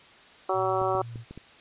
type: harmonic tone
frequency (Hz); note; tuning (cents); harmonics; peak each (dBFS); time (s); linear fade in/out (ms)
188.8; F#3; +35; 2 / 3 / 4 / 5 / 6 / 7; -29 / -30 / -29 / -34 / -31 / -34; 0.49-1.02; 5
type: tone with vibrato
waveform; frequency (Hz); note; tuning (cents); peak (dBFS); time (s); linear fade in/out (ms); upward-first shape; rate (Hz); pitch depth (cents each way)
sine; 116.54; A#2; 0; -37; 0.53-1.25; 50; square; 2.5; 11
type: clicks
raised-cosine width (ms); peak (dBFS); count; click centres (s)
3; -28; 5; 0.816 / 0.951 / 1.158 / 1.31 / 1.376
effects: white hiss -52 dBFS RMS until 1.6 s + resampled to 8000 Hz